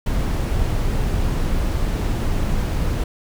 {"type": "noise", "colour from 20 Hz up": "brown", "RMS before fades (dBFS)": -20, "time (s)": [0.06, 3.04], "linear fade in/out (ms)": 5, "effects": []}